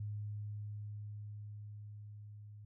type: tone with level ramp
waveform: sine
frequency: 104.4 Hz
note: G#2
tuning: 10 cents sharp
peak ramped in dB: -38 to -50 dBFS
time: 0-2.65 s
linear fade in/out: 5 ms
effects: none